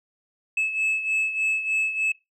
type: beating tone pair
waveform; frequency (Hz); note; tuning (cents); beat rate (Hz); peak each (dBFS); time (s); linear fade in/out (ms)
sine; 2600 / 2603.3; E7 / E7; -24 / -22; 3.3; -21 / -26; 0.57-2.12; 5
effects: noise-tail reverb RT60 0.2 s tail -21 dB re dry + tanh soft clip ceiling -19 dBFS